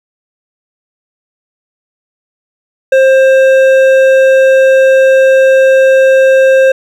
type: tone with hard clipping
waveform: triangle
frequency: 530 Hz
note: C5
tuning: 22 cents sharp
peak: -5 dBFS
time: 2.92-6.72 s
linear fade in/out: 5 ms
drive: 13 dB
effects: none